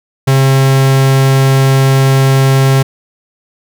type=tone; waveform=45% pulse; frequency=134.5 Hz; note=C3; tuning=48 cents sharp; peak=-6 dBFS; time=0.27-2.83 s; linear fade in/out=10 ms; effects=none